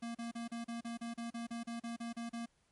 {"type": "tone bursts", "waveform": "square", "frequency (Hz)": 233.1, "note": "A#3", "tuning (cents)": 0, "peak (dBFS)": -40, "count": 15, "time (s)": [0.02, 2.46], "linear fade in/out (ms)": 10, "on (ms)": 130, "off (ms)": 35, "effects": ["pink hiss -75 dBFS RMS until 2.71 s", "MP3 48 kbps"]}